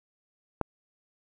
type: click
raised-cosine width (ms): 1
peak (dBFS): -12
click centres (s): 0.613
effects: none